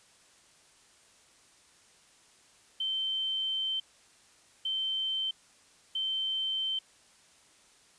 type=tone bursts at uneven times; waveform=sine; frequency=3102 Hz; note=G7; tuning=19 cents flat; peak=-29 dBFS; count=3; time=2.8-3.8 / 4.65-5.31 / 5.95-6.79 s; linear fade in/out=5 ms; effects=white hiss -61 dBFS RMS until 7.98 s + resampled to 22050 Hz